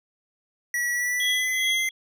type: tone with pitch glide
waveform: square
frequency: 1934 to 2073 Hz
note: B6 to C7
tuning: -37 to -17 cents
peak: -24 dBFS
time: 0.74-1.89 s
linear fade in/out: 2 ms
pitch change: +120 cents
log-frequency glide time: 0.92-1.78 s
type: tone with tremolo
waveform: sine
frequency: 3330 Hz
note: G#7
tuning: 4 cents sharp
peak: -22 dBFS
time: 1.2-1.91 s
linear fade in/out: 2 ms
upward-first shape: triangle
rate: 2.5 Hz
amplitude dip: 95%
effects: none